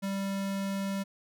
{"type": "tone", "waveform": "square", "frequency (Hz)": 196, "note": "G3", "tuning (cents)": 0, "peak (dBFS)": -31, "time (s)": [0.02, 1.04], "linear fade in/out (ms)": 20, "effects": []}